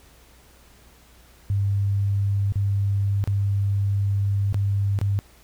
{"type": "tone with dropouts", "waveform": "sine", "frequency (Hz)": 99.8, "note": "G2", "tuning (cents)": 32, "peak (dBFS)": -19, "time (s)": [1.5, 5.19], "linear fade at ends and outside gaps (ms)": 0, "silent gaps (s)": [[2.522, 2.557], [3.24, 3.275], [4.526, 4.544], [4.989, 5.014]], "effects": ["added 60 Hz sine -54 dBFS peak until 5.43 s", "pink hiss -54 dBFS RMS until 5.43 s"]}